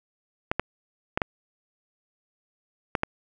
clicks, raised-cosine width 0.5 ms, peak -8 dBFS, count 6, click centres 0.515 / 0.596 / 1.175 / 1.218 / 2.952 / 3.034 s, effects none

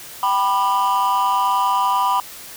triangle tone with amplitude modulation, 987.8 Hz, B5, in tune, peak -9 dBFS, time 0.23-2.2 s, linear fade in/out 2 ms, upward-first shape sine, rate 210 Hz, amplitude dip 100%, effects white hiss -37 dBFS RMS until 2.56 s

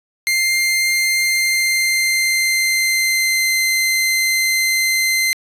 sawtooth tone with pitch glide, 2099 to 2074 Hz, C7 to C7, +5 to -16 cents, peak -11 dBFS, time 0.27-5.33 s, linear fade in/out 0 ms, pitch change -21 cents, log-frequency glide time 1.17-3.6 s, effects resampled to 32000 Hz

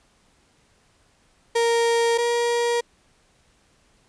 35% pulse tone pair in turn, 465.4 / 473.8 Hz, A#4 / A#4, -3 / +28 cents, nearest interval unison, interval 31 cents, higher second, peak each -16 / -18 dBFS, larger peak first, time 1.55-2.18 / 2.18-2.81 s, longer neither, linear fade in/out 10 ms, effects pink hiss -61 dBFS RMS until 4.08 s + resampled to 22050 Hz

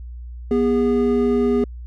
triangle tone pair together, 242.8 / 407.7 Hz, B3 / G#4, -29 / -32 cents, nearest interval major sixth, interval 897 cents, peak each -16 dBFS, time 0.51-1.64 s, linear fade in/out 2 ms, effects added 60 Hz sine -31 dBFS peak until 1.86 s

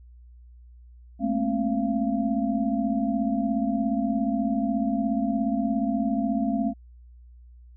sine tone cluster, 213.5 / 230.3 / 267.7 / 684 Hz, G#3 / A#3 / C4 / F5, +48 / -21 / +40 / -36 cents, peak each -27 / -29 / -26 / -31 dBFS, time 1.19-6.74 s, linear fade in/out 50 ms, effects added 60 Hz sine -46 dBFS peak until 7.76 s

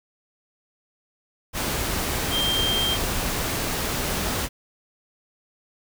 sine tone in noise, 3178 Hz, G7, 23 cents sharp, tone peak -22 dBFS, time 2.3-2.98 s, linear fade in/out 50 ms, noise pink, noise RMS -26 dBFS, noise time 1.53-4.49 s, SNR +1 dB, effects none

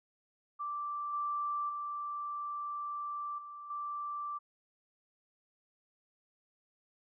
sine tone with level steps, 1172 Hz, D6, 4 cents flat, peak -35 / -32 / -36 / -44 / -36 dBFS, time 0.59-4.39 s, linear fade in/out 20 ms, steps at 1.13 / 1.69 / 3.38 / 3.7 s, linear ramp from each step 5 ms, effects none

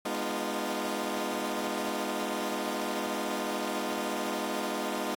15% pulse chord, F half-diminished seventh, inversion first, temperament equal with one note detuned, 207.7 / 246.9 / 304.7 / 349.2 Hz, Ab3 / Cb4 / Eb4 / F4, 0 / 0 / -36 / 0 cents, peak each -30 dBFS, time 0.05-5.15 s, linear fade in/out 5 ms, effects AAC 64 kbps

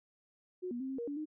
sine tone with pitch steps, 364.9 / 241.1 / 263.9 / 267.2 / 471.5 / 287.2 / 307.2 Hz, F#4 / B3 / C4 / C4 / A#4 / D4 / D#4, -24 / -41 / +15 / +36 / +20 / -39 / -22 cents, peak -36 dBFS, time 0.62-1.257 s, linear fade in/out 20 ms, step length 91 ms, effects none

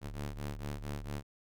sawtooth ring-modulated tone, 73 Hz, D2, 10 cents flat, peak -31 dBFS, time 0.01-1.23 s, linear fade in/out 50 ms, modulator 34.3 Hz, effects none

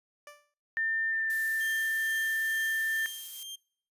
15% pulse tone with exponential decay, 587.3 Hz, D5, in tune, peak -37 dBFS, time 0.27-0.54 s, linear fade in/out 2 ms, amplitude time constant 58 ms
sine tone with pitch glide, 1800 to 1783.4 Hz, A6 to A6, +39 to +23 cents, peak -27 dBFS, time 0.77-3.06 s, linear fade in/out 0 ms, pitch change -16 cents, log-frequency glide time 1.06-1.31 s
violet noise, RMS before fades -40 dBFS, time 1.3-3.43 s, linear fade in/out 0 ms
sawtooth tone with tremolo, 3180 Hz, G7, 24 cents sharp, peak -35 dBFS, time 1.6-3.56 s, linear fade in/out 10 ms, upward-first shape triangle, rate 2.2 Hz, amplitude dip 70%
effects noise-tail reverb RT60 0.6 s tail -25 dB re dry + resampled to 32000 Hz

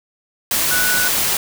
sine tone in noise, 1480 Hz, F#6, in tune, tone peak -18 dBFS, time 0.71-1.08 s, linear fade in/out 2 ms, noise white, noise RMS -18 dBFS, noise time 0.51-1.37 s, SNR -3 dB, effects none

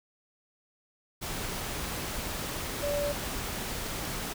sine tone in noise, 578 Hz, D5, 28 cents flat, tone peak -28 dBFS, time 2.82-3.13 s, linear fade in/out 20 ms, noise pink, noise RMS -35 dBFS, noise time 1.21-4.34 s, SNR +4 dB, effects none

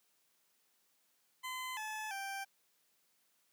20% pulse tone with pitch steps, 1024 / 863 / 785 Hz, C6 / A5 / G5, -38 / -34 / +2 cents, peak -35 dBFS, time 1.43-2.45 s, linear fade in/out 20 ms, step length 340 ms, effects white hiss -75 dBFS RMS until 3.52 s + high-pass 150 Hz 12 dB/octave

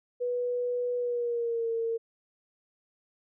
sine tone with pitch glide, 490 to 457.2 Hz, B4 to A#4, -14 to -34 cents, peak -27 dBFS, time 0.2-1.98 s, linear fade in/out 20 ms, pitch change -120 cents, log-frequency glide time 0.97-1.69 s, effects none

